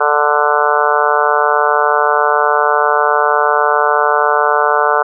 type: harmonic tone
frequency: 147.8 Hz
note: D3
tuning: 11 cents sharp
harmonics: 3 / 4 / 5 / 6 / 7 / 8 / 9 / 10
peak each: -18 / -18 / -18 / -18 / -18 / -18 / -18 / -18 dBFS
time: 0-5.03 s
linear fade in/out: 10 ms
effects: none

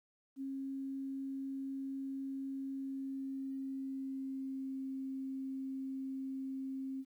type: tone with pitch glide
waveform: sine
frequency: 270.4 to 266.7 Hz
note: C#4 to C4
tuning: -43 to +33 cents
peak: -38 dBFS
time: 0.36-7.05 s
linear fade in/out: 50 ms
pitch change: -24 cents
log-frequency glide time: 2.72-4.76 s
effects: 12-bit

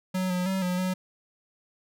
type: tone with pitch steps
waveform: square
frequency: 185.5 / 180.6 / 190.5 / 180.4 / 184.8 Hz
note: F#3 / F#3 / G3 / F#3 / F#3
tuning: +5 / -42 / -49 / -44 / -2 cents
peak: -26 dBFS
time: 0.14-0.94 s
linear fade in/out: 10 ms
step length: 160 ms
effects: none

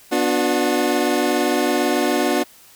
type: chord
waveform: 25% pulse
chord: B minor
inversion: none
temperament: equal with one note detuned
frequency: 246.9 / 293.7 / 361.5 Hz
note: B3 / D4 / F#4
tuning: 0 / 0 / -40 cents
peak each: -19 / -17 / -17 dBFS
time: 0.11-2.44 s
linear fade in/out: 20 ms
effects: white hiss -48 dBFS RMS until 2.75 s

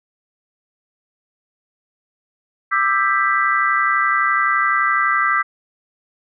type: chord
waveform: sine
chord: E minor seventh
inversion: third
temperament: just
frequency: 1186.7 / 1318.5 / 1582.2 / 1977.8 Hz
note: D6 / E6 / G6 / B6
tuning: +18 / 0 / +16 / +2 cents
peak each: -19 / -20 / -21 / -20 dBFS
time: 2.71-5.43 s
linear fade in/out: 20 ms
effects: none

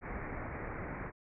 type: low-pass noise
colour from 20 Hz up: pink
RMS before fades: -41 dBFS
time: 0.01-1.12 s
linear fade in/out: 50 ms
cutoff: 2300 Hz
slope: 96 dB/octave
effects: none

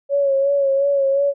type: tone with vibrato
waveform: sine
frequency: 554.4 Hz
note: C#5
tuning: in tune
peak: -14 dBFS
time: 0.09-1.34 s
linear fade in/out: 50 ms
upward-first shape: sine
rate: 2.8 Hz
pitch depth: 38 cents each way
effects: none

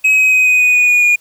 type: tone with pitch steps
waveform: triangle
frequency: 2548 / 2532 / 2516 / 2500 / 2484 / 2468 / 2453 / 2437 Hz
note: D#7 / D#7 / D#7 / D#7 / D#7 / D#7 / D#7 / D#7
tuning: +41 / +30 / +19 / +8 / -3 / -15 / -25 / -37 cents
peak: -6 dBFS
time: 0.04-1.16 s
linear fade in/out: 10 ms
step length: 140 ms
effects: white hiss -51 dBFS RMS until 1.2 s

